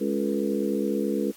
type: harmonic tone with a mistuned harmonic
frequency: 69.3 Hz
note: C#2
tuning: in tune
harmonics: 3 / 4 / 5 / 6 / 7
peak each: -28 / -29 / -30 / -31 / -31 dBFS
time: 0-1.32 s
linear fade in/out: 20 ms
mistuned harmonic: 6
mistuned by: +61 cents
effects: white hiss -51 dBFS RMS until 1.36 s + AAC 64 kbps